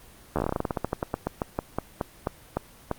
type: slowing click train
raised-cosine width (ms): 1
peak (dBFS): -11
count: 26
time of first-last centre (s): 0.36-2.914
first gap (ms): 12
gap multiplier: 1.15
effects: pink hiss -51 dBFS RMS until 2.98 s + Opus 24 kbps